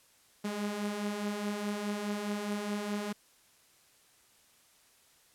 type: beating tone pair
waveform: sawtooth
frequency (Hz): 202.8 / 207.6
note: G#3 / G#3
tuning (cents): -41 / 0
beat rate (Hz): 4.8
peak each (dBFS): -36 / -30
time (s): 0.44-3.13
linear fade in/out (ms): 10
effects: white hiss -64 dBFS RMS until 5.34 s + low-pass 12000 Hz 12 dB/octave